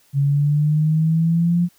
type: exponential sweep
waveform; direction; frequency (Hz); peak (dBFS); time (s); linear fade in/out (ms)
sine; up; 138.59 to 176.1; -14; 0.13-1.69; 50
effects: white hiss -57 dBFS RMS until 1.78 s